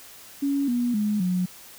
sine tone with pitch steps, 279.8 / 242.2 / 209.6 / 181.43 Hz, C#4 / B3 / G#3 / F#3, +16 / -34 / +16 / -34 cents, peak -21 dBFS, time 0.42-1.46 s, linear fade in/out 10 ms, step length 260 ms, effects white hiss -46 dBFS RMS until 1.78 s

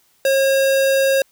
square tone, 541 Hz, C#5, 42 cents flat, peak -14 dBFS, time 0.25-1.22 s, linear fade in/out 2 ms, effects white hiss -59 dBFS RMS until 1.31 s

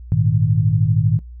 sine chord, Ab suspended second, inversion none, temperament equal, 103.83 / 116.54 / 155.56 Hz, Ab2 / Bb2 / Eb3, 0 / 0 / 0 cents, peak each -18 dBFS, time 0.12-1.19 s, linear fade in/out 0 ms, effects noise-tail reverb RT60 0.1 s tail -17 dB re dry + added 60 Hz sine -33 dBFS peak until 1.4 s

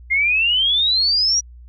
sine exponential sweep, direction up, 2093 to 5830 Hz, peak -14 dBFS, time 0.1-1.41 s, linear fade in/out 20 ms, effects added 60 Hz sine -38 dBFS peak until 1.68 s

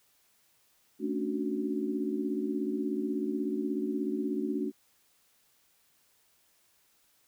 sine chord, D major seventh, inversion second, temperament equal, 220 / 277.2 / 293.7 / 370 Hz, A3 / C#4 / D4 / F#4, 0 / 0 / 0 / 0 cents, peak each -35 / -35 / -34 / -35 dBFS, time 0.99-4.72 s, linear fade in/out 50 ms, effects white hiss -68 dBFS RMS until 7.27 s

